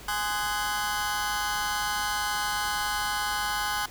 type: chord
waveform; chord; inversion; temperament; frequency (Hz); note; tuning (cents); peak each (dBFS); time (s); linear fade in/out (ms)
sawtooth; Ab dominant seventh; none; just; 830.6 / 1038.3 / 1245.9 / 1495.1; Ab5 / C6 / Eb6 / Gb6; 0 / -14 / +2 / +18; -27 / -30 / -31 / -28; 0.08-3.86; 5
effects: added 50 Hz sine -46 dBFS peak until 3.9 s + pink hiss -46 dBFS RMS until 3.9 s